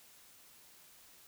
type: silence
effects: white hiss -60 dBFS RMS until 1.27 s